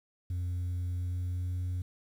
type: tone with pitch glide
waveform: sine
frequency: 89 to 89.88 Hz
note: F2 to F#2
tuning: +33 to -50 cents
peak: -28 dBFS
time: 0.3-1.82 s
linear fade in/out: 5 ms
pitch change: +17 cents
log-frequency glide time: 0.93-1.38 s
effects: tanh soft clip ceiling -30 dBFS + 10-bit